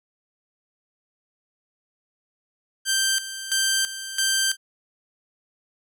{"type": "tone with tremolo", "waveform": "10% pulse", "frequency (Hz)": 1568, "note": "G6", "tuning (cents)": 0, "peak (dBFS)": -11, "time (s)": [2.85, 4.57], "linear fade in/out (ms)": 50, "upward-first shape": "square", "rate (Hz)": 1.5, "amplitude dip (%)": 75, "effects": []}